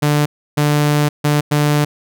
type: tone bursts at uneven times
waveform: sawtooth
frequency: 147.8 Hz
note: D3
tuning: 11 cents sharp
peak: -8 dBFS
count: 4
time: 0.02-0.26 / 0.57-1.09 / 1.24-1.41 / 1.51-1.85 s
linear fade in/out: 10 ms
effects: none